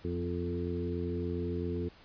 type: harmonic tone with a mistuned harmonic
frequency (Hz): 87.31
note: F2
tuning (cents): 0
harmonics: 1 / 2 / 3 / 4 / 5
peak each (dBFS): -36 / -39 / -39 / -38 / -39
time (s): 0.04-1.89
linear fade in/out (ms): 10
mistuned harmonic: 3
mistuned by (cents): -21
effects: pink hiss -57 dBFS RMS until 2.04 s + resampled to 11025 Hz

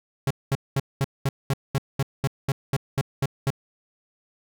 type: tone bursts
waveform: 45% pulse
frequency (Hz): 136.4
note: C#3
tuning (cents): -28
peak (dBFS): -20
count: 14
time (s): 0.27-3.504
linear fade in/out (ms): 2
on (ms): 36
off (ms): 210
effects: none

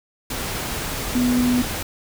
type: tone in noise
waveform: sine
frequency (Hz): 246.9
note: B3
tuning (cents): 0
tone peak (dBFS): -16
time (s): 1.15-1.62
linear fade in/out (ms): 5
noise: pink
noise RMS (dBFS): -27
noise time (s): 0.3-1.83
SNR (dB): +8
effects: none

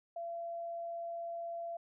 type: tone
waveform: sine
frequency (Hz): 679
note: F5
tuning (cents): -49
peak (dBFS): -38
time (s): 0.16-1.77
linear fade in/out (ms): 5
effects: none

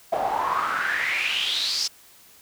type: noise with band-pass filter sweep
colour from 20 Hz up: pink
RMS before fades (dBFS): -25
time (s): 0.12-1.88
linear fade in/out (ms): 10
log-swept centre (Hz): 660 to 5400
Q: 6.6
effects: white hiss -52 dBFS RMS until 2.41 s

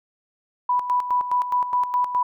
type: tone with tremolo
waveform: sine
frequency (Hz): 987.8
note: B5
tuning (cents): 0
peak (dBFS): -17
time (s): 0.69-2.23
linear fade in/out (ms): 5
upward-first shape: square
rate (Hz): 4.8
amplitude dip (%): 65
effects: none

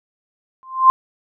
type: tone with exponential growth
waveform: sine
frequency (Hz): 1046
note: C6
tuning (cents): -1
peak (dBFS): -3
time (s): 0.63-0.9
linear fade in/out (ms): 0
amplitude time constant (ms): 58
effects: none

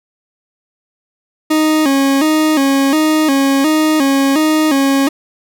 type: tone with vibrato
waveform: 40% pulse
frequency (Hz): 291.7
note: D4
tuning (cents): -12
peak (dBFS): -9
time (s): 1.5-5.09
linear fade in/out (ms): 10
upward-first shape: square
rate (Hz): 1.4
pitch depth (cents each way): 110
effects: none

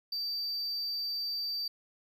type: tone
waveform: triangle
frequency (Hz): 4647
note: D8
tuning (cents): -19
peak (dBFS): -31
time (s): 0.12-1.68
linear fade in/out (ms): 5
effects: none

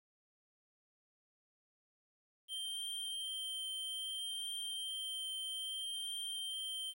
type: tone with vibrato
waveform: square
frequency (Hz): 3142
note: G7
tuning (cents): +3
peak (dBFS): -40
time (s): 2.48-6.94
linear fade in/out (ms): 50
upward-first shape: triangle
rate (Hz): 0.61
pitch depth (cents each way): 14
effects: 11-bit

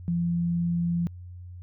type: tone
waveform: sine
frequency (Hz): 171.3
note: F3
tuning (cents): -33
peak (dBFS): -23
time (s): 0.08-1.07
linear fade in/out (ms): 0
effects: added 89 Hz sine -39 dBFS peak until 1.62 s

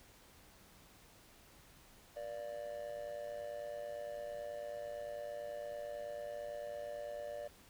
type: tone with amplitude modulation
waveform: triangle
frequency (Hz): 587.3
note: D5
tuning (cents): 0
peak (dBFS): -36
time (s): 2.16-7.48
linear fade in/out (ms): 10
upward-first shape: sine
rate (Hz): 109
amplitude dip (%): 80
effects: pink hiss -62 dBFS RMS until 7.69 s

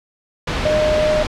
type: tone in noise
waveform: sine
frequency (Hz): 612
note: D#5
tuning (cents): -29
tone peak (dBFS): -14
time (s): 0.65-1.23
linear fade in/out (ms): 5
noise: pink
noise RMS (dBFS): -21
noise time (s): 0.47-1.27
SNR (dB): +4
effects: low-pass 4000 Hz 12 dB/octave

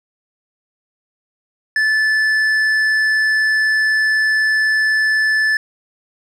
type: tone with tanh clipping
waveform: sine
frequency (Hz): 1744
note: A6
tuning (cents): -16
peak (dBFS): -14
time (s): 1.76-5.57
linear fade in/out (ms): 2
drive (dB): 7
effects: none

